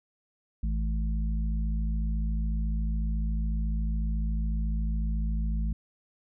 harmonic tone, 54 Hz, A1, 32 cents flat, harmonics 1 / 3 / 4, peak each -26 / -36 / -38 dBFS, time 0.63-5.73 s, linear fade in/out 5 ms, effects none

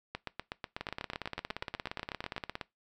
two click trains, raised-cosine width 0.3 ms, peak -20 / -20 dBFS, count 32 / 19, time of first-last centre 0.81-2.612 / 0.15-2.364 s, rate 17.2 / 8.13 Hz, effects noise-tail reverb RT60 0.2 s tail -21 dB re dry

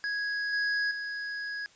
square tone with level steps, 1661.2 Hz, G#6, in tune, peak -30 / -27 / -34 dBFS, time 0.04-1.66 s, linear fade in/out 0 ms, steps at 0.53 / 0.91 s, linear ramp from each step 2 ms, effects white hiss -59 dBFS RMS until 1.75 s + resampled to 16000 Hz

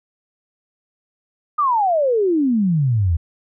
sine exponential sweep, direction down, 1244.5 to 77.78 Hz, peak -14 dBFS, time 1.58-3.17 s, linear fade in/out 10 ms, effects none

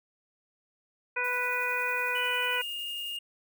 harmonic tone, 493.9 Hz, B4, in tune, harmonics 1 / 2 / 3 / 4 / 5, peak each -37 / -35 / -32 / -36 / -31 dBFS, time 1.16-2.62 s, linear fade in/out 10 ms
violet noise with tremolo, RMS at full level -46 dBFS, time 1.24-3.17 s, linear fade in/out 5 ms, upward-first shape sine, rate 11 Hz, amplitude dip 30%
triangle tone with pitch glide, 2960 to 2836 Hz, F#7 to F7, 0 to +26 cents, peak -32 dBFS, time 2.15-3.19 s, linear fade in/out 5 ms, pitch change -74 cents, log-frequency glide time 2.56-2.62 s
effects none

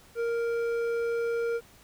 sine tone with hard clipping, 466.2 Hz, A#4, in tune, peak -28 dBFS, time 0.15-1.61 s, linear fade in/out 50 ms, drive 8 dB, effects pink hiss -56 dBFS RMS until 1.83 s

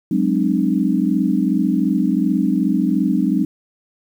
sine chord, Ab dominant seventh, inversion third, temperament equal with one note detuned, 185 / 207.7 / 261.6 / 303.3 Hz, Gb3 / Ab3 / C4 / Eb4, 0 / 0 / 0 / -44 cents, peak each -20 dBFS, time 0.11-3.45 s, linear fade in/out 5 ms, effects 8-bit

